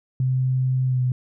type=tone with pitch glide; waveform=sine; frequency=129.4 to 126.37 Hz; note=C3 to B2; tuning=-19 to +40 cents; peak=-18 dBFS; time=0.2-1.12 s; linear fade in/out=2 ms; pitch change=-41 cents; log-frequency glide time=0.87-1.01 s; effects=none